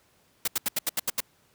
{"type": "noise bursts", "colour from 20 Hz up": "white", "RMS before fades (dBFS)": -26, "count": 8, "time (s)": [0.45, 1.205], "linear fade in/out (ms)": 5, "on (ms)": 27, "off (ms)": 77, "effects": ["pink hiss -64 dBFS RMS until 1.54 s", "high-pass 80 Hz 12 dB/octave"]}